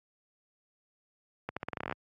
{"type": "accelerating click train", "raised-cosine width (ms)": 0.5, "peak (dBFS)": -19, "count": 13, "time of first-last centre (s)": [1.49, 1.925], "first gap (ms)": 76, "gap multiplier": 0.85, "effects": ["high-pass 80 Hz 12 dB/octave", "AAC 48 kbps"]}